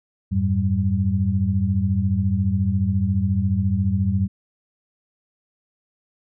sine tone cluster, 89.3 / 103.6 / 193.6 Hz, F2 / G#2 / G3, +39 / -4 / -21 cents, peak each -22 dBFS, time 0.31-4.28 s, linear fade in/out 20 ms, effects none

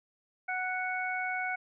harmonic tone, 740 Hz, F#5, in tune, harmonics 1 / 2 / 3, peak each -35 / -35 / -35 dBFS, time 0.48-1.56 s, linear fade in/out 10 ms, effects none

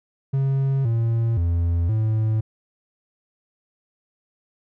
triangle tone with pitch steps, 135.8 / 114.8 / 85.2 / 109.6 Hz, C#3 / A#2 / F2 / A2, -35 / -26 / -42 / -6 cents, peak -16 dBFS, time 0.33-2.41 s, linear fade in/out 10 ms, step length 520 ms, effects none

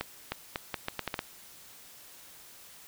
accelerating click train, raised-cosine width 0.3 ms, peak -15 dBFS, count 9, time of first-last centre 0.01-1.191 s, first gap 310 ms, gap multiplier 0.77, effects white hiss -52 dBFS RMS until 2.87 s

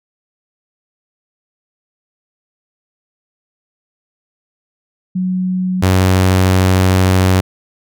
sine / sawtooth tone pair in turn, 184.3 / 93.3 Hz, F#3 / F#2, -7 / +15 cents, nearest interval octave, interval 1178 cents, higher first, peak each -14 / -5 dBFS, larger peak second, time 5.15-5.82 / 5.82-7.41 s, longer second, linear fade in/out 10 ms, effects none

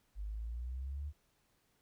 sine exponential sweep, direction up, 49.33 to 75.3 Hz, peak -38 dBFS, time 0.15-1.13 s, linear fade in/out 50 ms, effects pink hiss -75 dBFS RMS until 1.81 s

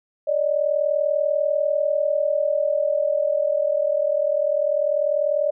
sine tone pair together, 571.8 / 612 Hz, D5 / D#5, -46 / -29 cents, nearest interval minor second, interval 117 cents, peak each -21 dBFS, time 0.27-5.51 s, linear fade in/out 10 ms, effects none

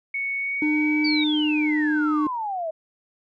sine tone with pitch glide, 2219 to 2288 Hz, C#7 to D7, +1 to -46 cents, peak -24 dBFS, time 0.14-1.24 s, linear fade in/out 5 ms, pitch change +53 cents, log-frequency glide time 0.37-1.07 s
triangle tone, 303 Hz, D#4, 46 cents flat, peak -18 dBFS, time 0.62-2.27 s, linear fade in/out 2 ms
sine exponential sweep, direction down, 4699 to 621 Hz, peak -25 dBFS, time 1.04-2.71 s, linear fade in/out 10 ms
effects none

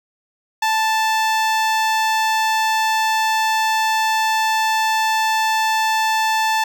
sawtooth tone with notch filter, 880 Hz, A5, in tune, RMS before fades -18 dBFS, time 0.62-6.64 s, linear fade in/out 5 ms, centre 11000 Hz, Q 0.95, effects none

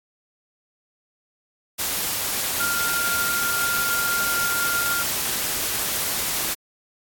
sine tone in noise, 1396.9 Hz, F6, in tune, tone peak -23 dBFS, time 2.59-5.03 s, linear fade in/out 20 ms, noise white, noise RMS -25 dBFS, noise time 1.78-6.55 s, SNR -1 dB, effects AAC 64 kbps

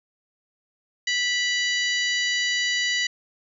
harmonic tone with a mistuned harmonic, 984 Hz, B5, 7 cents flat, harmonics 2 / 3 / 4 / 5 / 6 / 7, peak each -24 / -28 / -30 / -32 / -34 / -35 dBFS, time 1.07-3.07 s, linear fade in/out 5 ms, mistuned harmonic 5, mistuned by -74 cents, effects none

